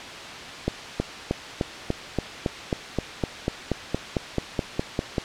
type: accelerating click train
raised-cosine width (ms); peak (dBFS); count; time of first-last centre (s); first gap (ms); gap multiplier
2; -9; 19; 0.68-5.182; 320; 0.97
effects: white hiss -36 dBFS RMS until 5.24 s + low-pass 4000 Hz 12 dB/octave

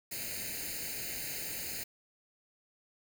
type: noise with comb filter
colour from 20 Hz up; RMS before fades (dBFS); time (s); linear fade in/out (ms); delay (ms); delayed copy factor
white; -39; 0.11-1.84; 10; 0.44; +0.9
effects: none

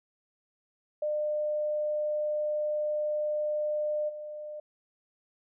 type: tone with level steps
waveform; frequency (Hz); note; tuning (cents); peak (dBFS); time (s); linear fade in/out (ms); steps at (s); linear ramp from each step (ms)
sine; 602; D5; +43; -27 / -37; 1.02-4.6; 5; 4.08; 20
effects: none

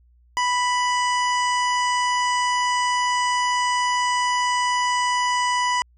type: harmonic tone with a mistuned harmonic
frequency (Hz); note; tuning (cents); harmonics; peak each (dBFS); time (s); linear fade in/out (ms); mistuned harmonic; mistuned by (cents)
987.8; B5; 0; 1 / 2 / 3 / 5 / 6 / 7 / 8; -20 / -26 / -30 / -34 / -36 / -37 / -38; 0.37-5.82; 0; 8; +43
effects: added 60 Hz sine -53 dBFS peak until 5.97 s

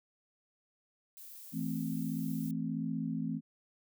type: noise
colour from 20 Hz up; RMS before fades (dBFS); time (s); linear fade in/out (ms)
violet; -50; 1.17-2.51; 0
type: chord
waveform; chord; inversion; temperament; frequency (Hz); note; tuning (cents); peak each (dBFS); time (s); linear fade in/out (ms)
sine; A minor; second; equal; 164.81 / 220 / 261.6; E3 / A3 / C4; 0 / 0 / 0; -37; 1.52-3.41; 50
effects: none

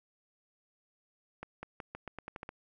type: accelerating click train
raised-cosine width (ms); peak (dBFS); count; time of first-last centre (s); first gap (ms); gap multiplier
0.5; -26; 10; 1.43-2.491; 200; 0.86
effects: none

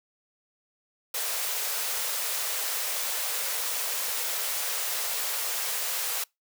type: high-pass noise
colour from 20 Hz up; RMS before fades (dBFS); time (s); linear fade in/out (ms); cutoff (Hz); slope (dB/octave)
white; -30; 1.14-6.24; 5; 420; 96
effects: noise-tail reverb RT60 0.2 s tail -26 dB re dry

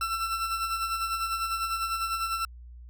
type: tone with tremolo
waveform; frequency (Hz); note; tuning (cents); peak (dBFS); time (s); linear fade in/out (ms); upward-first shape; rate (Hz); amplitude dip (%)
40% pulse; 1342; E6; +31; -25; 0.01-2.45; 2; sine; 10; 50
effects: added 60 Hz sine -43 dBFS peak until 2.89 s

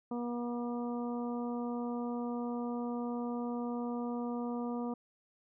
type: harmonic tone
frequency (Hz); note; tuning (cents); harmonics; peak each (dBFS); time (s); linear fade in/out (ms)
240.1; B3; -49; 1 / 2 / 3 / 4 / 5; -35 / -41 / -45 / -47 / -49; 0.11-4.94; 5
effects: none

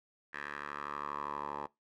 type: tone with band-pass filter sweep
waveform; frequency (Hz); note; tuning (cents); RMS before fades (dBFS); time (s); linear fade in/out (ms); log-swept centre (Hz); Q
10% pulse; 72.5; D2; -22; -41; 0.33-1.67; 10; 1700 to 840; 3.9
effects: noise-tail reverb RT60 0.2 s tail -22 dB re dry

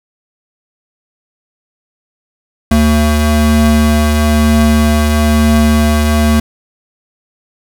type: tone pair together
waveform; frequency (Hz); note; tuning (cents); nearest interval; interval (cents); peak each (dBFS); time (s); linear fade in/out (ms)
square; 75.35 / 225; D2 / A3; +45 / +39; octave + perfect fifth; 1894; -11; 2.71-6.4; 5
effects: none

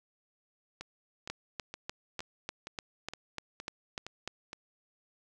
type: two click trains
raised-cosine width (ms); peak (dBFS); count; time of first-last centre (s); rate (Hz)
0.2; -24 / -19; 9 / 11; 0.81-4.531 / 1.3-4.276; 2.15 / 3.36
effects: none

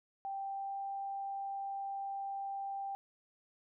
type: tone with pitch glide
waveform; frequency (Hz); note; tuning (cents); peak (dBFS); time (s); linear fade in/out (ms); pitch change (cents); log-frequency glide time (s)
sine; 784 to 788.5; G5 to G5; 0 to +10; -37; 0.25-2.95; 0; +10; 0.36-0.86
effects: none

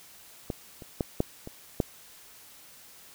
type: clicks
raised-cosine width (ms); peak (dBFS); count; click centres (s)
2; -17 / -29 / -13 / -10 / -25 / -10; 6; 0.502 / 0.822 / 1.008 / 1.204 / 1.474 / 1.802
effects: white hiss -52 dBFS RMS until 3.14 s

